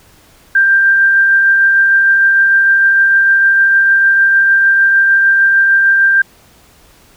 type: tone with tremolo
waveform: sine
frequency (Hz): 1583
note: G6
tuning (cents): +17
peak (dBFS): -5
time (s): 0.55-6.22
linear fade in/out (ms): 5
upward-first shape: triangle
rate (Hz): 6.6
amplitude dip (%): 25
effects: pink hiss -46 dBFS RMS until 7.16 s